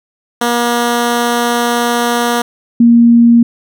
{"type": "tone pair in turn", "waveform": ["10% pulse", "sine"], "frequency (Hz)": [238.5, 234.9], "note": ["A#3", "A#3"], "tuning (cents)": [40, 13], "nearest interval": "unison", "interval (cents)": 27, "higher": "first", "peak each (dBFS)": -3, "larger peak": "neither", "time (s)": [[0.41, 2.42], [2.8, 3.43]], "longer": "first", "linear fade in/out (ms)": 5, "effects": []}